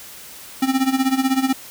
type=tone with tremolo; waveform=square; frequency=264.5 Hz; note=C4; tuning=19 cents sharp; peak=-14 dBFS; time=0.62-1.53 s; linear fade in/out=5 ms; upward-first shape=sine; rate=16 Hz; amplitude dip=80%; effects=white hiss -39 dBFS RMS until 1.7 s